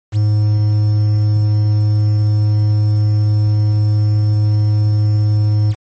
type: tone with quantisation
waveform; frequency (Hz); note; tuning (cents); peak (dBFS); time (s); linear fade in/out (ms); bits
triangle; 105.5; G#2; +28; -8; 0.12-5.75; 50; 6
effects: MP3 32 kbps